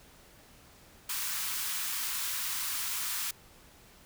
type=high-pass noise; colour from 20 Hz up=white; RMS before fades=-34 dBFS; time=1.09-3.31 s; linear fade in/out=5 ms; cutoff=930 Hz; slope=48 dB/octave; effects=pink hiss -57 dBFS RMS until 4.05 s